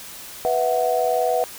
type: chord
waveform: sine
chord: B suspended fourth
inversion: none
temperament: equal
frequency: 493.9 / 659.3 / 740 Hz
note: B4 / E5 / F#5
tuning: 0 / 0 / 0 cents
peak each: -22 dBFS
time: 0.45-1.44 s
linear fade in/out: 0 ms
effects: white hiss -38 dBFS RMS until 1.58 s